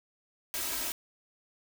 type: noise with comb filter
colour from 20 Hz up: white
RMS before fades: -34 dBFS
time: 0.54-0.92 s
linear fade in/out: 0 ms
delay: 3.1 ms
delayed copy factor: +0.9
effects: none